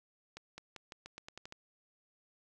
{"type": "accelerating click train", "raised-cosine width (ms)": 0.2, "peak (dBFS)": -29, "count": 10, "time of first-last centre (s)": [0.37, 1.524], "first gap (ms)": 210, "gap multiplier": 0.87, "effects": []}